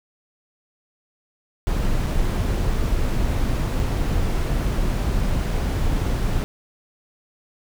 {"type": "noise with dropouts", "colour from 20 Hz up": "brown", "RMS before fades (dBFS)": -21, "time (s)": [1.67, 6.44], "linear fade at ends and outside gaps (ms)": 0, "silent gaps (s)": [[2.063, 2.068], [3.796, 3.8]], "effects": []}